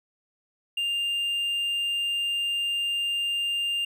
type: tone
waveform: triangle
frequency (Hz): 2800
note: F7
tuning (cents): +4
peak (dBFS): -23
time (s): 0.77-3.85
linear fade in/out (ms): 5
effects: none